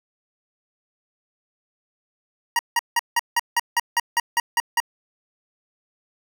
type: tone bursts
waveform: 25% pulse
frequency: 946 Hz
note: A#5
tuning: 25 cents sharp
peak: -13 dBFS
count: 12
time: 2.56-4.802 s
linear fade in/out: 2 ms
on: 31 ms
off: 170 ms
effects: none